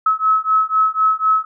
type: beating tone pair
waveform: sine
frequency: 1288 / 1292 Hz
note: E6 / E6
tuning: -41 / -35 cents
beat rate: 4 Hz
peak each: -16 dBFS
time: 0.06-1.45 s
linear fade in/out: 5 ms
effects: none